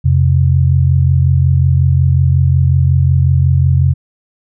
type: tone pair together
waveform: sine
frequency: 87.3 / 132.79 Hz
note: F2 / C3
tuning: 0 / +26 cents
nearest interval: perfect fifth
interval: 726 cents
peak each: -10 dBFS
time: 0.04-3.94 s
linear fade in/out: 20 ms
effects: none